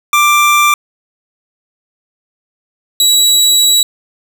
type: tone pair in turn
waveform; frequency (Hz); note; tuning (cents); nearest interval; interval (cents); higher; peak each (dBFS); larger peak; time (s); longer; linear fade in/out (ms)
25% pulse; 1180 / 3902; D6 / B7; +8 / -22; octave + major sixth; 2070; second; -3; neither; 0.13-0.74 / 3-3.83; second; 2
effects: none